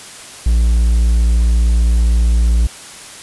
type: tone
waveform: triangle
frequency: 57.6 Hz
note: A#1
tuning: 20 cents flat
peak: -7 dBFS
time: 0.46-2.67 s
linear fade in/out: 5 ms
effects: white hiss -34 dBFS RMS until 3.22 s + resampled to 24000 Hz